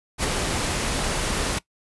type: noise with ADSR envelope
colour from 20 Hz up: pink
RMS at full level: -21 dBFS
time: 0.18-1.59 s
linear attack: 56 ms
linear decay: 11 ms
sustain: -4 dB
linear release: 9 ms
effects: noise-tail reverb RT60 0.1 s tail -20 dB re dry + resampled to 24000 Hz